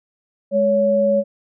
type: tone pair together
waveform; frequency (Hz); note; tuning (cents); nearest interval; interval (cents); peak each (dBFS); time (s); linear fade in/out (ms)
sine; 208.7 / 560; G#3 / C#5; +9 / +18; octave + perfect fourth; 1709; -21 / -14; 0.51-1.24; 50
effects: none